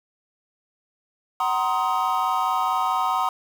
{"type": "chord", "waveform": "triangle", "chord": "C half-diminished seventh", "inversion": "second", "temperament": "just", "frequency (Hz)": [753.5, 941.9, 1046.5, 1255.8], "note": ["Gb5", "Bb5", "C6", "Eb6"], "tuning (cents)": [31, 18, 0, 16], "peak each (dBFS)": -24, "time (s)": [1.4, 3.29], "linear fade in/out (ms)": 2, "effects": ["7-bit"]}